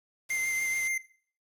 white noise, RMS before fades -45 dBFS, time 0.29-0.88 s, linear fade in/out 5 ms
square tone with vibrato, 2090 Hz, C7, 2 cents flat, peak -29 dBFS, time 0.3-0.98 s, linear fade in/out 5 ms, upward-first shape sine, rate 7 Hz, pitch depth 16 cents each way
effects noise-tail reverb RT60 0.5 s tail -19 dB re dry + resampled to 32000 Hz

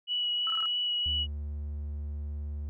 sine tone with vibrato, 2931 Hz, F#7, 17 cents flat, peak -27 dBFS, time 0.07-1.27 s, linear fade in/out 50 ms, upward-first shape sine, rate 3.1 Hz, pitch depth 11 cents each way
sine tone bursts, 1312 Hz, E6, 9 cents flat, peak -34 dBFS, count 4, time 0.47-0.657 s, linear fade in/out 0 ms, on 31 ms, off 21 ms
triangle tone, 73.42 Hz, D2, in tune, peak -31 dBFS, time 1.06-2.69 s, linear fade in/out 0 ms
effects none

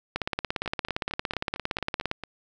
two click trains, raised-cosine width 0.3 ms, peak -19 / -11 dBFS, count 8 / 35, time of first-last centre 0.66-2.237 / 0.16-2.114 s, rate 4.44 / 17.4 Hz, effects none

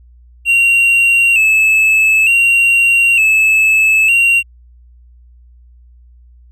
triangle tone with vibrato, 2680 Hz, E7, 28 cents sharp, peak -6 dBFS, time 0.45-4.43 s, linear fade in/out 50 ms, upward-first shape square, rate 0.55 Hz, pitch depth 48 cents each way, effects added 60 Hz sine -40 dBFS peak until 6.51 s

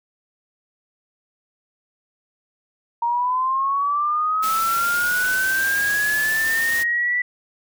sine linear sweep, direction up, 932.3 to 1974 Hz, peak -18 dBFS, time 3.02-7.22 s, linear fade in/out 5 ms
white noise, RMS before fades -29 dBFS, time 4.42-6.84 s, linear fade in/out 20 ms
effects none

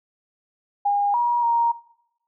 sine tone with pitch steps, 812 / 956 / 936 Hz, G#5 / A#5 / A#5, -39 / +43 / +7 cents, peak -17 dBFS, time 0.85-1.72 s, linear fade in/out 10 ms, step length 290 ms, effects noise-tail reverb RT60 0.8 s tail -18 dB re dry

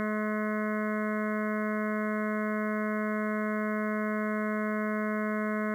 harmonic tone, 213.3 Hz, G#3, 46 cents sharp, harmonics 1 / 2 / 3 / 5 / 6 / 7 / 8 / 9 / 10, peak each -30 / -37 / -36 / -39 / -42 / -40 / -43 / -44 / -44 dBFS, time 0-5.74 s, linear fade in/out 0 ms, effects 10-bit

